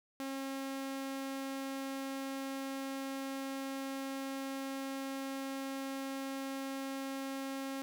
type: tone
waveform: sawtooth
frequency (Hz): 270.5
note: C#4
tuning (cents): -42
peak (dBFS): -34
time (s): 0.2-7.82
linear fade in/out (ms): 0
effects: none